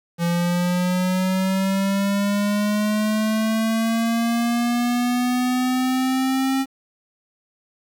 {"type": "linear sweep", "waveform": "square", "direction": "up", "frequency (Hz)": [170, 268.7], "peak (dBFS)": -19, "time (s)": [0.18, 6.66], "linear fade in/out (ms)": 50, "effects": ["8-bit"]}